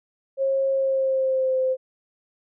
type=tone with pitch glide; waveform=sine; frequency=540 to 519.2 Hz; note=C#5 to C5; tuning=-45 to -13 cents; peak=-19 dBFS; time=0.37-1.77 s; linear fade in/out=50 ms; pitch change=-68 cents; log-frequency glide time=0.71-1.58 s; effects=none